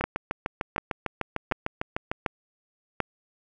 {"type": "two click trains", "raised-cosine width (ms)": 0.5, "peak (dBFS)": [-9, -12], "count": [5, 15], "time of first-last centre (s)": [[0.04, 3.003], [0.01, 2.115]], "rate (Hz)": [1.35, 6.65], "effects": []}